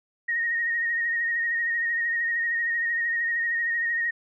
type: tone with vibrato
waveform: sine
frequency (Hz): 1864.7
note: A#6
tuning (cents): 0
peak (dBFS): -23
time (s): 0.28-4.11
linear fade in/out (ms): 10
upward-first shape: sine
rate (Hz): 13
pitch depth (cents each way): 31
effects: none